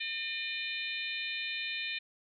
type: harmonic tone with a mistuned harmonic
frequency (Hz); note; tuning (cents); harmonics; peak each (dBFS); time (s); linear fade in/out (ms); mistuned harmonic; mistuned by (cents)
605; D#5; -49; 3 / 4 / 5 / 6 / 7; -42 / -37 / -43 / -40 / -44; 0-1.99; 10; 7; -65
effects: none